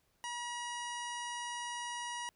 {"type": "harmonic tone", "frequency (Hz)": 960, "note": "B5", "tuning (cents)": -49, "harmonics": [1, 2, 3, 4, 5, 6, 7, 8, 9, 10], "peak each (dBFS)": [-41, -45, -46, -55, -57, -48, -57, -60, -60, -52], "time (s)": [0.24, 2.29], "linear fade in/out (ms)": 0, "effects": ["pink hiss -75 dBFS RMS until 2.35 s"]}